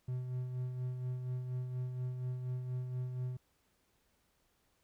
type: tone with tremolo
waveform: triangle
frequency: 126.3 Hz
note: B2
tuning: 39 cents sharp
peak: -32 dBFS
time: 0.08-3.37 s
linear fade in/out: 5 ms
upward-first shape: sine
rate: 4.2 Hz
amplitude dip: 45%
effects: pink hiss -75 dBFS RMS until 4.83 s